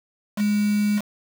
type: tone with quantisation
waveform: sine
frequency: 207.7 Hz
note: G#3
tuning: in tune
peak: -18 dBFS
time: 0.36-1.02 s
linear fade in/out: 50 ms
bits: 5
effects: none